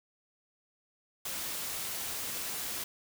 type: noise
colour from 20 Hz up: white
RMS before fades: -37 dBFS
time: 1.25-2.84 s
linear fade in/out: 5 ms
effects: none